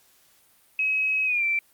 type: tone with pitch glide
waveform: sine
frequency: 2553 to 2341 Hz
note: D#7 to D7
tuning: +44 to -6 cents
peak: -21 dBFS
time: 0.79-1.59 s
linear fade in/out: 2 ms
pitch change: -150 cents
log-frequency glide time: 1.25-1.44 s
effects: white hiss -60 dBFS RMS until 1.73 s + Opus 48 kbps